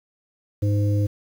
harmonic tone, 102.7 Hz, G#2, 19 cents flat, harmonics 1 / 3 / 5, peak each -18 / -28 / -32 dBFS, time 0.62-1.07 s, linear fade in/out 10 ms, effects 8-bit

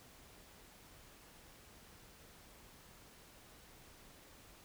silence, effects pink hiss -60 dBFS RMS until 4.64 s

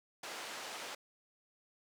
pink band-pass noise, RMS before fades -45 dBFS, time 0.23-0.95 s, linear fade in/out 5 ms, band 560 to 7300 Hz, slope 12 dB/octave, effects none

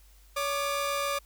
sawtooth tone pair together, 564.9 / 1197 Hz, C#5 / D6, +33 / +33 cents, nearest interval octave + minor second, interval 1300 cents, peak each -27 dBFS, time 0.36-1.19 s, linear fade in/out 10 ms, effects added 50 Hz sine -54 dBFS peak until 1.25 s + white hiss -62 dBFS RMS until 1.25 s

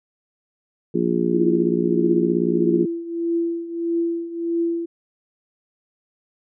harmonic tone, 58.8 Hz, A#1, 16 cents sharp, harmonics 3 / 4 / 5 / 6 / 7, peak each -24 / -24 / -26 / -22 / -25 dBFS, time 0.94-2.86 s, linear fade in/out 10 ms
sine tone with tremolo, 337 Hz, E4, 38 cents sharp, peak -17 dBFS, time 1.33-4.86 s, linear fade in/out 10 ms, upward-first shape triangle, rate 1.6 Hz, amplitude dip 80%
effects none

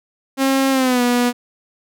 sawtooth tone with pitch glide, 269 to 243.8 Hz, C4 to B3, +48 to -22 cents, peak -10 dBFS, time 0.37-1.33 s, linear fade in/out 50 ms, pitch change -170 cents, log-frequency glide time 0.71-1.02 s, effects none

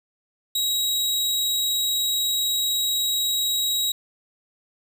sawtooth tone, 3831 Hz, A#7, 47 cents sharp, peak -18 dBFS, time 0.55-3.92 s, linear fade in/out 5 ms, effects none

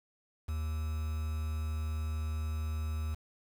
triangle tone with quantisation, 77.78 Hz, D#2, in tune, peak -30 dBFS, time 0.48-3.15 s, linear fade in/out 10 ms, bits 8, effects none

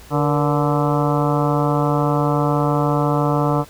harmonic tone with a mistuned harmonic, 145.9 Hz, D3, 11 cents flat, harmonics 1 / 2 / 3 / 4 / 5 / 6 / 7 / 8 / 9, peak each -19 / -22 / -24 / -25 / -26 / -27 / -27 / -28 / -29 dBFS, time 0.1-3.65 s, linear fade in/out 50 ms, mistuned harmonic 3, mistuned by +100 cents, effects added 60 Hz sine -44 dBFS peak until 3.69 s + pink hiss -44 dBFS RMS until 3.69 s

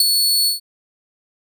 sawtooth tone with ADSR envelope, 4414 Hz, C#8, 8 cents flat, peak -6 dBFS, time 0-0.6 s, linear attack 3 ms, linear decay 21 ms, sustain -5 dB, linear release 130 ms, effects none

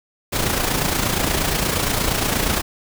pink noise with amplitude modulation, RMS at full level -18 dBFS, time 0.32-2.62 s, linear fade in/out 20 ms, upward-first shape sine, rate 28.5 Hz, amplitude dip 55%, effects none

